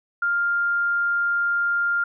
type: tone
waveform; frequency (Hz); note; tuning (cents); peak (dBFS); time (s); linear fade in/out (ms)
sine; 1400; F6; +4; -19; 0.22-2.04; 5
effects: none